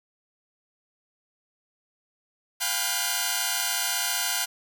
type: tone cluster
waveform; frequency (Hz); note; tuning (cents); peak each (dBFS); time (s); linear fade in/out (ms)
5% pulse; 706 / 804 / 995 / 1439 / 1546; F5 / G5 / B5 / F#6 / G6; +19 / +44 / +13 / -49 / -24; -20; 2.6-4.46; 20
effects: none